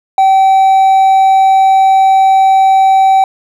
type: tone with hard clipping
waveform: triangle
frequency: 770 Hz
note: G5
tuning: 31 cents flat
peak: -5 dBFS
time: 0.18-3.24 s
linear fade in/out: 2 ms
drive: 5 dB
effects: none